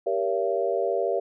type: chord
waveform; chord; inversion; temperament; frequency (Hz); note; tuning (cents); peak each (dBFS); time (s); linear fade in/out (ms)
sine; G diminished seventh; none; just; 392 / 470.4 / 564.5 / 677.4; G4 / Bb4 / Db5 / Fb5; 0 / +16 / +31 / +47; -28; 0.06-1.2; 10
effects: none